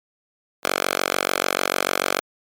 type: tone with high-pass filter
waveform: 5% pulse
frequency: 46.81 Hz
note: F#1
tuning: 21 cents sharp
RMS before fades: -23 dBFS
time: 0.63-2.21 s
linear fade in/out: 20 ms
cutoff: 710 Hz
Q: 0.78
effects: MP3 96 kbps